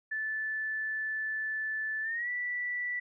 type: tone with pitch glide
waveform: sine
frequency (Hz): 1749 to 1963.2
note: A6 to B6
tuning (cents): -11 to -11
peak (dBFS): -31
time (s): 0.11-3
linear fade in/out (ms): 10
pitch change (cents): +200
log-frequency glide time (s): 2.02-2.29
effects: none